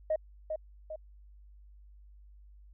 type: tone with echo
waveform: sine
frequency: 625 Hz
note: D#5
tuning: 8 cents sharp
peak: -25 dBFS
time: 0.1-0.16 s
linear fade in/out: 5 ms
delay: 400 ms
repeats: 2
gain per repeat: -6 dB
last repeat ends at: 0.96 s
effects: tanh soft clip ceiling -22 dBFS + added 50 Hz sine -52 dBFS peak until 2.73 s